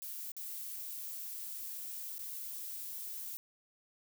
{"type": "noise with dropouts", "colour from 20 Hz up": "violet", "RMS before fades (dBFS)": -43, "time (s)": [0.02, 3.37], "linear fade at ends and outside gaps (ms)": 0, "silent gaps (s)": [[0.318, 0.366], [2.182, 2.192]], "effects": []}